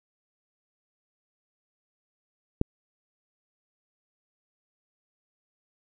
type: click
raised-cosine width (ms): 3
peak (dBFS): -9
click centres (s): 2.614
effects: none